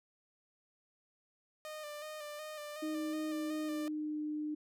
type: tone with vibrato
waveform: sawtooth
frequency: 604 Hz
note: D5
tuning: 48 cents sharp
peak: -39 dBFS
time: 1.65-3.88 s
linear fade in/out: 0 ms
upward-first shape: square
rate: 2.7 Hz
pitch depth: 31 cents each way
type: tone with pitch glide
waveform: sine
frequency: 311.1 to 302.4 Hz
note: D#4 to D#4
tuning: 0 to -49 cents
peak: -35 dBFS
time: 2.82-4.55 s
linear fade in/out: 10 ms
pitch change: -49 cents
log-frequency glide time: 3.3-4.21 s
effects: none